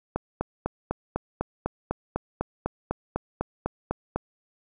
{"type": "click train", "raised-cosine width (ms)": 1, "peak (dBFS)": -12, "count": 17, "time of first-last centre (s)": [0.16, 4.16], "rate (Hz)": 4, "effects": []}